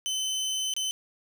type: tone with dropouts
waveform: 25% pulse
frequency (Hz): 3048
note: G7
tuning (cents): -49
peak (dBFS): -24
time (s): 0.06-0.91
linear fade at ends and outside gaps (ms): 0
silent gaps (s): 0.738-0.765
effects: none